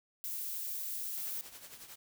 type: noise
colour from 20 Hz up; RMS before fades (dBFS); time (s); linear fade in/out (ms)
violet; -39; 0.24-1.41; 0
type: noise with tremolo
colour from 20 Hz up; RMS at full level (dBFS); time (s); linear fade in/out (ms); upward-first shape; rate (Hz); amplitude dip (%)
white; -48; 1.17-1.96; 10; triangle; 11; 70
effects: none